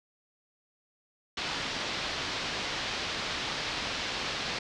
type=low-pass noise; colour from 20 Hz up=white; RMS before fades=-34 dBFS; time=1.37-4.59 s; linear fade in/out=5 ms; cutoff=4800 Hz; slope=24 dB/octave; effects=low-pass 8000 Hz 12 dB/octave